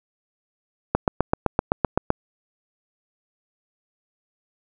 click train, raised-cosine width 1 ms, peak -3 dBFS, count 10, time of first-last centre 0.95-2.104 s, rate 7.8 Hz, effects none

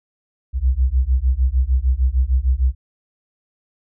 sine beating tone pair, 60.9 / 67.5 Hz, B1 / C#2, -24 / -45 cents, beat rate 6.6 Hz, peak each -17 dBFS, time 0.53-2.75 s, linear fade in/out 50 ms, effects none

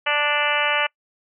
harmonic tone, 293.7 Hz, D4, in tune, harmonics 2 / 3 / 4 / 5 / 6 / 7 / 8 / 9 / 10, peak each -27 / -27 / -27 / -27 / -27 / -27 / -27 / -27 / -27 dBFS, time 0.06-0.87 s, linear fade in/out 10 ms, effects noise-tail reverb RT60 0.1 s tail -26 dB re dry

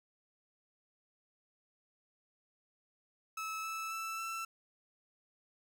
30% pulse tone with pitch steps, 1300 / 1311.3 / 1322.7 / 1334.2 Hz, E6 / E6 / E6 / E6, -24 / -9 / +5 / +20 cents, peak -35 dBFS, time 3.37-4.45 s, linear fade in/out 5 ms, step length 270 ms, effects none

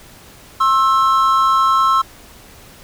triangle tone pair together, 1069.1 / 1318.5 Hz, C6 / E6, +37 / 0 cents, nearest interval major third, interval 363 cents, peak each -12 dBFS, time 0.6-2.02 s, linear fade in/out 10 ms, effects pink hiss -42 dBFS RMS until 2.83 s

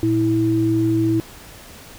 sine tone pair together, 115.3 / 326.1 Hz, A#2 / E4, -19 / -19 cents, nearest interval octave + tritone, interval 1800 cents, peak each -21 / -16 dBFS, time 0.03-1.2 s, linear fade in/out 0 ms, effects pink hiss -41 dBFS RMS until 1.98 s

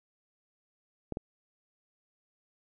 clicks, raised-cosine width 2 ms, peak -21 dBFS, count 2, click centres 1.123 / 1.171 s, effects none

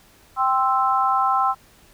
sine chord, C major, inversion second, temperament equal, 784 / 1046.5 / 1318.5 Hz, G5 / C6 / E6, 0 / 0 / 0 cents, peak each -21 dBFS, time 0.36-1.55 s, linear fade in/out 50 ms, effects pink hiss -53 dBFS RMS until 1.93 s

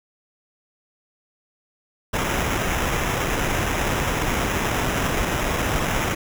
pink noise with sample-and-hold, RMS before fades -23 dBFS, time 2.13-6.15 s, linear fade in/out 10 ms, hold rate 4410 Hz, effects none

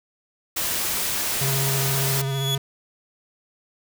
white noise, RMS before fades -25 dBFS, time 0.56-2.22 s, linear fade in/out 10 ms
square tone with vibrato, 136 Hz, C#3, 33 cents flat, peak -24 dBFS, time 1.41-2.58 s, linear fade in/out 5 ms, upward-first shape sine, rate 15 Hz, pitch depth 26 cents each way
40% pulse tone with exponential growth, 3391 Hz, G#7, 35 cents sharp, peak -20 dBFS, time 1.95-2.55 s, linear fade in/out 1 ms, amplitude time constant 130 ms
effects none

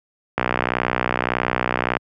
click train, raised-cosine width 0.5 ms, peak -3 dBFS, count 99, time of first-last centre 0.38-1.968 s, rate 61.7 Hz, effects high-pass 100 Hz 12 dB/octave

